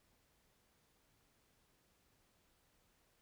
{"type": "silence", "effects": ["pink hiss -75 dBFS RMS until 3.21 s"]}